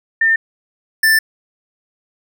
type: tone pair in turn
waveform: sine / square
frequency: 1804 / 1771 Hz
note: A6 / A6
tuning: +43 / +11 cents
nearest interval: unison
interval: 32 cents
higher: first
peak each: -10 / -10 dBFS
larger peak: neither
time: 0.21-0.36 / 1.03-1.19 s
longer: second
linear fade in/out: 5 ms
effects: none